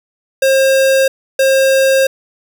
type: tone bursts at uneven times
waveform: square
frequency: 535 Hz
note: C5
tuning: 38 cents sharp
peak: -9 dBFS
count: 2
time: 0.42-1.08 / 1.39-2.07 s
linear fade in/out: 5 ms
effects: none